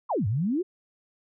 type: exponential two-way sweep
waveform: sine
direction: down then up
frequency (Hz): 1174.7 to 95 to 394.2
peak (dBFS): -23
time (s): 0.09-0.63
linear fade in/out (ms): 20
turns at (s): 0.27
effects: none